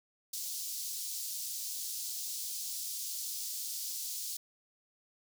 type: high-pass noise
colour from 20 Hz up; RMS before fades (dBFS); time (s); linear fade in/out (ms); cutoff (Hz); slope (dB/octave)
pink; -39; 0.33-4.37; 5; 4600; 24
effects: none